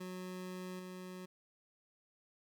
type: tone with level steps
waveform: 25% pulse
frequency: 183.5 Hz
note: F#3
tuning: 14 cents flat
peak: -39 / -42 dBFS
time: 0-1.26 s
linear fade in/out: 10 ms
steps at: 0.79 s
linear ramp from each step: 5 ms
effects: none

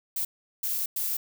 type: noise bursts at uneven times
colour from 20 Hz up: violet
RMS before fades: -29 dBFS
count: 3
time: 0.16-0.25 / 0.63-0.86 / 0.96-1.17 s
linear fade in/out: 5 ms
effects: none

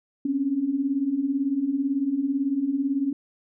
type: beating tone pair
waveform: sine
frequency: 261.6 / 279.6 Hz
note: C4 / C#4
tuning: 0 / +15 cents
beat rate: 18 Hz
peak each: -28 / -23 dBFS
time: 0.25-3.13 s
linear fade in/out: 5 ms
effects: none

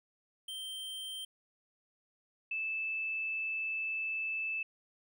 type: tone pair in turn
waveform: square / sine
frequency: 3136 / 2629 Hz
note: G7 / E7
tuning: 0 / -5 cents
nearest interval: minor third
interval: 305 cents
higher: first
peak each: -40 / -33 dBFS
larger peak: second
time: 0.48-1.25 / 2.51-4.63 s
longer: second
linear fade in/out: 5 ms
effects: none

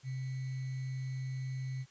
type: tone with sample-and-hold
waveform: sine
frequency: 130.81 Hz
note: C3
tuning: in tune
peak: -35 dBFS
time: 0.03-1.86 s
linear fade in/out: 50 ms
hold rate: 2100 Hz
effects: white hiss -63 dBFS RMS until 1.9 s + resampled to 16000 Hz

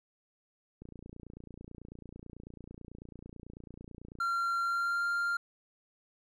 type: click train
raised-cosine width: 3 ms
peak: -34 dBFS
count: 99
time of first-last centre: 0.82-4.188 s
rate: 29.1 Hz
type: tone with pitch glide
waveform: triangle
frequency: 1376 to 1394.4 Hz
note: F6 to F6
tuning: -26 to -3 cents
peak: -27 dBFS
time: 4.2-5.37 s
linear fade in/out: 5 ms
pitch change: +23 cents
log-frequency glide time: 4.62-5.06 s
effects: none

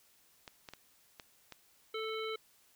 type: clicks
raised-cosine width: 0.2 ms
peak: -29 dBFS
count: 5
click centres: 0.478 / 0.688 / 0.736 / 1.198 / 1.523 s
type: harmonic tone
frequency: 440 Hz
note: A4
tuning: in tune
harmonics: 1 / 3 / 5 / 7 / 9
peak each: -38 / -43 / -45 / -46 / -48 dBFS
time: 1.94-2.36 s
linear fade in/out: 5 ms
effects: white hiss -67 dBFS RMS until 2.75 s

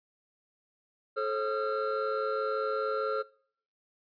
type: tone cluster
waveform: triangle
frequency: 433.2 / 538 / 1244 / 1366 Hz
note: A4 / C5 / D#6 / F6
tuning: -27 / +48 / -1 / -39 cents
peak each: -31 / -31 / -40 / -31 dBFS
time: 1.16-3.23 s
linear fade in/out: 20 ms
effects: noise-tail reverb RT60 0.6 s tail -24 dB re dry + resampled to 11025 Hz

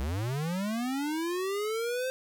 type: linear sweep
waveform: square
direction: up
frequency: 61.74 to 523.3 Hz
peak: -30 dBFS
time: 0-2.1 s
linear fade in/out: 0 ms
effects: none

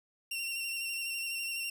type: tone with vibrato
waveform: sawtooth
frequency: 2740 Hz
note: F7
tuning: 34 cents flat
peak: -31 dBFS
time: 0.31-1.7 s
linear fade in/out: 5 ms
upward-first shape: square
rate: 12 Hz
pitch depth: 19 cents each way
effects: none

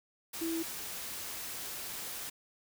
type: tone in noise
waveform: sine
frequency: 329.6 Hz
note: E4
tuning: in tune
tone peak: -32 dBFS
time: 0.41-0.63 s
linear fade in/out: 10 ms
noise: white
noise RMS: -41 dBFS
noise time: 0.33-2.3 s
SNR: +6 dB
effects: none

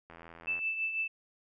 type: click train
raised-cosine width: 0.5 ms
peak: -34 dBFS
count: 42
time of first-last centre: 0.1-0.59 s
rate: 83.6 Hz
type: tone with tremolo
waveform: sine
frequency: 2641 Hz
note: E7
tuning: 3 cents sharp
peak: -28 dBFS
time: 0.47-1.08 s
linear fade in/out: 10 ms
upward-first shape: triangle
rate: 6.1 Hz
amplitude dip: 60%
effects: none

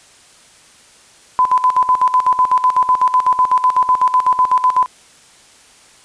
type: tone with tremolo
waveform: sine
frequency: 1009 Hz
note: B5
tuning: 37 cents sharp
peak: -8 dBFS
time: 1.39-4.86 s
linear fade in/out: 0 ms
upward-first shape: square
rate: 8 Hz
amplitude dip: 75%
effects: white hiss -46 dBFS RMS until 6.04 s + resampled to 22050 Hz

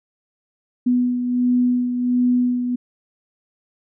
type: beating tone pair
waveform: sine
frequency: 246.9 / 248.3 Hz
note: B3 / B3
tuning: 0 / +9 cents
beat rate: 1.4 Hz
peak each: -16 / -25 dBFS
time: 0.86-2.76 s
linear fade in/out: 10 ms
effects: none

